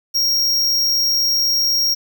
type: tone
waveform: square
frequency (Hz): 5588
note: F8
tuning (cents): 0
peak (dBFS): -15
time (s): 0.14-1.95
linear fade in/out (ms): 20
effects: 8-bit